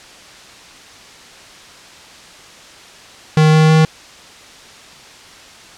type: tone with pitch steps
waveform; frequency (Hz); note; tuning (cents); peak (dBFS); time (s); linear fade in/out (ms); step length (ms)
square; 155.56 / 156.73 / 157.91; D#3 / D#3 / D#3; 0 / +13 / +26; -8; 3.37-3.85; 2; 160
effects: white hiss -39 dBFS RMS until 5.77 s + low-pass 6000 Hz 12 dB/octave